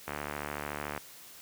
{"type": "click train", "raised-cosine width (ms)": 0.5, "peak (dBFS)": -20, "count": 67, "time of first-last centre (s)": [0.08, 0.977], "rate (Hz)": 73.6, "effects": ["white hiss -51 dBFS RMS until 1.41 s", "high-pass 60 Hz 12 dB/octave"]}